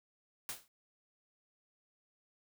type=noise with exponential decay; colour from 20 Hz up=white; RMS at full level=-37 dBFS; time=0.49-0.68 s; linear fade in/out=1 ms; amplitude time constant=41 ms; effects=none